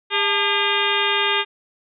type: harmonic tone with a mistuned harmonic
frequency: 404.5 Hz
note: G#4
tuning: 46 cents flat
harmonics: 1 / 2 / 3 / 4 / 5 / 6 / 7 / 8 / 9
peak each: -26 / -26 / -26 / -26 / -26 / -26 / -26 / -26 / -26 dBFS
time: 0.1-1.45 s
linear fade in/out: 50 ms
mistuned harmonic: 2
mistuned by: +150 cents
effects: none